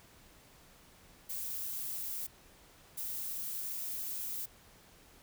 violet noise bursts at uneven times, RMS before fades -39 dBFS, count 2, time 1.29-2.27 / 2.97-4.46 s, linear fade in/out 10 ms, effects pink hiss -60 dBFS RMS until 5.22 s

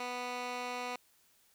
15% pulse tone with band-pass filter, 246.9 Hz, B3, in tune, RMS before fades -39 dBFS, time 0-0.96 s, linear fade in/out 2 ms, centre 2000 Hz, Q 0.57, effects white hiss -68 dBFS RMS until 1.54 s

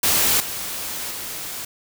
white noise with level steps, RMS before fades -18 / -29 / -31 dBFS, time 0.03-1.65 s, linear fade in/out 5 ms, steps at 0.4 / 1.11 s, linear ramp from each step 2 ms, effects none

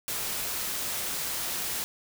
white noise, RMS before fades -32 dBFS, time 0.08-1.84 s, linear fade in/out 0 ms, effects none

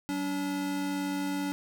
square tone pair together, 189.08 / 287 Hz, F#3 / D4, +38 / -40 cents, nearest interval perfect fifth, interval 722 cents, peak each -38 / -31 dBFS, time 0.09-1.52 s, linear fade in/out 0 ms, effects none

